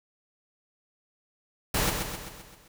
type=noise with echo; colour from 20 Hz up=pink; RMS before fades=-26 dBFS; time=1.74-1.9 s; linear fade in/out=5 ms; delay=130 ms; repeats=6; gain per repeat=-5 dB; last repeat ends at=2.68 s; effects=none